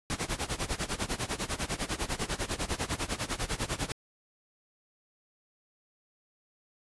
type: noise with tremolo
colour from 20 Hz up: pink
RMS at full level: -30 dBFS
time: 0.1-3.92 s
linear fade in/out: 0 ms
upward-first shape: sine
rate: 10 Hz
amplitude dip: 90%
effects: resampled to 24000 Hz